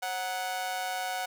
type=tone with amplitude modulation; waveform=sawtooth; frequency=740 Hz; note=F#5; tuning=in tune; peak=-24 dBFS; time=0.02-1.26 s; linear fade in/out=10 ms; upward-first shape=sine; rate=201 Hz; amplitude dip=70%; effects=none